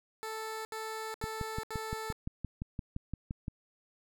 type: tone bursts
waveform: 15% pulse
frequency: 440 Hz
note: A4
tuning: in tune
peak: -31 dBFS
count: 4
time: 0.23-2.126 s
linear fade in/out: 0 ms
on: 420 ms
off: 72 ms
type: click train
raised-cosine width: 5 ms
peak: -24 dBFS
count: 14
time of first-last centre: 1.24-3.481 s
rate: 5.8 Hz
effects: none